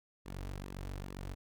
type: tone with flanger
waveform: sawtooth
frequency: 47.39 Hz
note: F#1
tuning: 42 cents sharp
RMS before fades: -43 dBFS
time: 0.25-1.35 s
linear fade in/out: 20 ms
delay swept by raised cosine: 1.3 to 5.7 ms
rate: 2.3 Hz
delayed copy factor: -0.6
effects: none